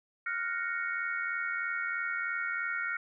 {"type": "chord", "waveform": "sine", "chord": "Gb major seventh", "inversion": "third", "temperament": "equal", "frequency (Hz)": [1396.9, 1480, 1864.7, 2217], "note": ["F6", "Gb6", "Bb6", "Db7"], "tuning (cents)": [0, 0, 0, 0], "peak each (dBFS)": [-34, -39, -37, -38], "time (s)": [0.26, 2.97], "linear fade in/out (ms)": 5, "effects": []}